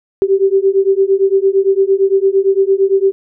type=beating tone pair; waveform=sine; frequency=384.7 / 393.5 Hz; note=G4 / G4; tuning=-33 / +7 cents; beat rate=8.8 Hz; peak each=-12 dBFS; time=0.22-3.12 s; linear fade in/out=0 ms; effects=none